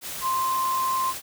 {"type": "tone in noise", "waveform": "sine", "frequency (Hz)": 1046.5, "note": "C6", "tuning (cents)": 0, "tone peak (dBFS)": -22, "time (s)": [0.21, 1.14], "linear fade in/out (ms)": 50, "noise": "white", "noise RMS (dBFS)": -34, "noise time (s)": [0.01, 1.22], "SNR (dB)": 9, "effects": []}